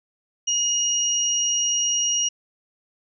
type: tone pair together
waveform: sine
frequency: 2872 / 5735 Hz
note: F7 / F8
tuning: +48 / +45 cents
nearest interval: octave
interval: 1197 cents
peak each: -24 / -21 dBFS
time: 0.47-2.29 s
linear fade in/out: 10 ms
effects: none